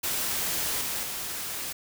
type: noise with level steps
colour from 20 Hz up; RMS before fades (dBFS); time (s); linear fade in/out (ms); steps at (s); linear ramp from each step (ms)
white; -29 / -31 / -34; 0.03-1.73; 10; 0.81 / 1.03; 2
effects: none